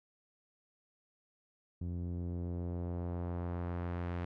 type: tone with low-pass filter sweep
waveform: sawtooth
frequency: 87.31 Hz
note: F2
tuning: in tune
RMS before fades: -38 dBFS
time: 1.81-4.25 s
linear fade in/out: 5 ms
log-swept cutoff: 230 to 2200 Hz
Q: 0.89
effects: none